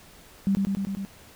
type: tone with echo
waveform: sine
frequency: 196 Hz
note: G3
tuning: in tune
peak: -19 dBFS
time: 0.47-0.55 s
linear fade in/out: 0 ms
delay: 100 ms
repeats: 5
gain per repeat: -2 dB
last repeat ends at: 1.05 s
effects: pink hiss -51 dBFS RMS until 1.35 s